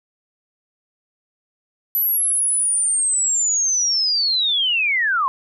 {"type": "linear sweep", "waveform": "sine", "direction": "down", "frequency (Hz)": [12000, 1015], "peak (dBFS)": -16, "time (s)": [1.95, 5.28], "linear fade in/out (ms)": 0, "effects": []}